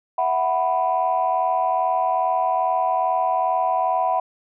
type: chord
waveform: sine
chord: E suspended second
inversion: none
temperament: just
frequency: 659.3 / 741.7 / 988.9 Hz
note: E5 / F#5 / B5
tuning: 0 / +4 / +2 cents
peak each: -24 / -20 / -22 dBFS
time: 0.18-4.2 s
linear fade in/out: 5 ms
effects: tanh soft clip ceiling -10 dBFS